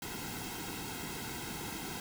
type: noise with comb filter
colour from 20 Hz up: pink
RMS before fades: -41 dBFS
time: 0.02-2 s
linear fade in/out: 2 ms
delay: 1.7 ms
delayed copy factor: -0.8
effects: none

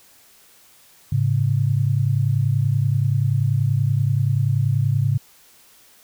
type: tone pair together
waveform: sine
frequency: 107 / 137.44 Hz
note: A2 / C#3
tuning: -48 / -14 cents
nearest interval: major third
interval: 434 cents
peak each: -19 dBFS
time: 1.12-5.18 s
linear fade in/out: 5 ms
effects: white hiss -52 dBFS RMS until 6.03 s

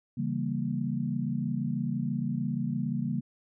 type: chord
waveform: sine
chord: C# diminished seventh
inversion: none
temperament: equal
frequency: 138.59 / 164.81 / 196 / 233.1 Hz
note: C#3 / E3 / G3 / Bb3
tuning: 0 / 0 / 0 / 0 cents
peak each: -33 / -35 / -34 / -32 dBFS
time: 0.17-3.21 s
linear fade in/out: 10 ms
effects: none

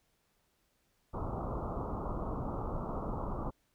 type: low-pass noise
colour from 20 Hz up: pink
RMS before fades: -37 dBFS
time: 1.13-3.51 s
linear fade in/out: 20 ms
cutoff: 1300 Hz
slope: 96 dB/octave
effects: pink hiss -75 dBFS RMS until 3.74 s

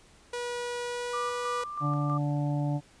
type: tone with pitch glide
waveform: sawtooth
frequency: 484.4 to 488.9 Hz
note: B4 to B4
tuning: -34 to -18 cents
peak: -28 dBFS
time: 0.33-1.64 s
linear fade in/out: 5 ms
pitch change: +16 cents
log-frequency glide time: 0.83-1.35 s
type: tone with tremolo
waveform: sine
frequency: 1185 Hz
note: D6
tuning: 15 cents sharp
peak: -30 dBFS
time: 1.13-2.18 s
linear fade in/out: 10 ms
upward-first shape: square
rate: 3.1 Hz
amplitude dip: 45%
type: harmonic tone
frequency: 145.5 Hz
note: D3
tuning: 16 cents flat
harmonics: 1 / 2 / 4 / 5 / 6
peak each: -27 / -33 / -39 / -41 / -43 dBFS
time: 1.8-2.81 s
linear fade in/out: 50 ms
effects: pink hiss -58 dBFS RMS until 3 s + resampled to 22050 Hz

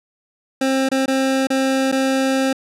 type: tone with dropouts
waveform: 25% pulse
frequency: 266.1 Hz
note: C4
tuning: 29 cents sharp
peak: -12 dBFS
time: 0.61-2.53 s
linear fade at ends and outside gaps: 5 ms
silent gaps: 0.889-0.915 / 1.059-1.079 / 1.471-1.502 / 1.917-1.924 s
effects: low-pass 10000 Hz 12 dB/octave

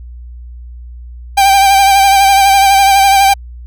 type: tone with vibrato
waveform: 45% pulse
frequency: 787 Hz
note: G5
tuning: 7 cents sharp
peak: -5 dBFS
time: 1.37-3.34 s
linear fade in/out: 10 ms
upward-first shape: sine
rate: 12 Hz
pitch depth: 33 cents each way
effects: added 60 Hz sine -27 dBFS peak until 3.66 s

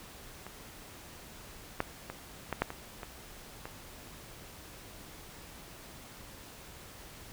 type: clicks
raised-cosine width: 0.5 ms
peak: -28 / -14 / -23 / -17 / -12 / -24 / -25 / -25 dBFS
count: 8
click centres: 0.466 / 1.804 / 2.1 / 2.527 / 2.62 / 2.704 / 3.032 / 3.655 s
effects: pink hiss -50 dBFS RMS until 7.32 s

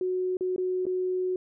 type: tone with dropouts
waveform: sine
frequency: 368 Hz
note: F#4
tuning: 9 cents flat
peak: -25 dBFS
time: 0.01-1.36 s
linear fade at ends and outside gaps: 2 ms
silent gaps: 0.37-0.408 / 0.562-0.58 / 0.855-0.866 s
effects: none

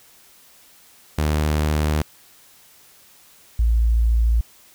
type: tone pair in turn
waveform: sawtooth / sine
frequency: 76 / 56.94 Hz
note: D#2 / A#1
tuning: -40 / -40 cents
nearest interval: perfect fourth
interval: 500 cents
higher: first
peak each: -14 dBFS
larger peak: neither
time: 1.18-2.02 / 3.59-4.41 s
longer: first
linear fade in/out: 5 ms
effects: white hiss -51 dBFS RMS until 4.74 s

